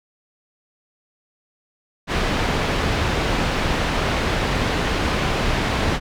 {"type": "low-pass noise", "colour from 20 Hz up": "pink", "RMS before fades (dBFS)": -21, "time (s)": [2.07, 6], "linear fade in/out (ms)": 50, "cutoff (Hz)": 3500, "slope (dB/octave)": 12, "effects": []}